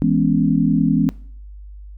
sine chord, C# minor seventh, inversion first, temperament equal, 164.81 / 207.7 / 246.9 / 277.2 Hz, E3 / G#3 / B3 / C#4, 0 / 0 / 0 / 0 cents, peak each -19 dBFS, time 0.02-1.09 s, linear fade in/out 0 ms, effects noise-tail reverb RT60 0.5 s tail -20 dB re dry + added 50 Hz sine -34 dBFS peak until 1.97 s

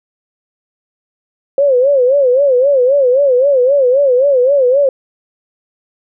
sine tone with vibrato, 531 Hz, C5, 25 cents sharp, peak -7 dBFS, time 1.58-4.89 s, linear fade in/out 2 ms, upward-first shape sine, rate 3.8 Hz, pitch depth 140 cents each way, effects none

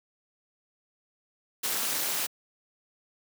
white noise with amplitude modulation, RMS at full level -26 dBFS, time 1.63-2.27 s, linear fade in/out 10 ms, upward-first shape sine, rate 248 Hz, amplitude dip 85%, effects high-pass 200 Hz 12 dB/octave

